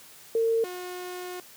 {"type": "tone pair in turn", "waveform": ["sine", "sawtooth"], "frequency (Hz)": [454.7, 360.9], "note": ["A#4", "F#4"], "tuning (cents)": [-43, -43], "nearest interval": "major third", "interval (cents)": 400, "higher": "first", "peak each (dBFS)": [-21, -31], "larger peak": "first", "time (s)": [[0.35, 0.64], [0.64, 1.4]], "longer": "second", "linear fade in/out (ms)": 2, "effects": ["white hiss -50 dBFS RMS until 1.56 s", "high-pass 80 Hz 12 dB/octave"]}